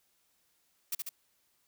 blue noise with echo, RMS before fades -33 dBFS, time 0.92-0.95 s, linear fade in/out 5 ms, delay 71 ms, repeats 2, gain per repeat -3 dB, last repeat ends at 1.092 s, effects white hiss -73 dBFS RMS until 1.67 s

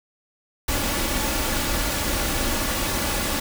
pink noise with comb filter, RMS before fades -24 dBFS, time 0.68-3.4 s, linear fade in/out 5 ms, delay 3.5 ms, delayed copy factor +0.5, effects none

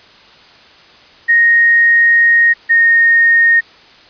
sine tone pair in turn, 1864.7 / 1849.7 Hz, A#6 / A#6, 0 / -14 cents, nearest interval unison, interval 14 cents, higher first, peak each -6 dBFS, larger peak neither, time 1.28-2.54 / 2.69-3.61 s, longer first, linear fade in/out 20 ms, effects white hiss -42 dBFS RMS until 4.09 s + resampled to 11025 Hz

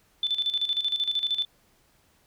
sine tone with tremolo, 3520 Hz, A7, in tune, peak -22 dBFS, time 0.23-1.45 s, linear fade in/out 2 ms, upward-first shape square, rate 13 Hz, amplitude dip 70%, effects pink hiss -64 dBFS RMS until 2.26 s

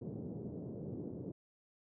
pink band-pass noise, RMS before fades -44 dBFS, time 0.01-1.32 s, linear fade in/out 10 ms, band 110 to 440 Hz, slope 24 dB/octave, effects none

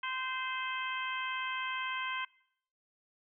harmonic tone with a mistuned harmonic, 518 Hz, C5, 17 cents flat, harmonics 2 / 3 / 4 / 5 / 6, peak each -38 / -40 / -41 / -42 / -43 dBFS, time 0.03-2.25 s, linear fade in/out 5 ms, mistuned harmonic 6, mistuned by +18 cents, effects noise-tail reverb RT60 0.7 s tail -23 dB re dry

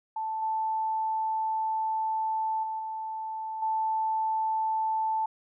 sine tone with level steps, 880 Hz, A5, in tune, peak -29 / -26 / -30 / -32 / -25 dBFS, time 0.16-5.26 s, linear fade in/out 5 ms, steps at 0.42 / 2.63 / 2.79 / 3.62 s, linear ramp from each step 5 ms, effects none

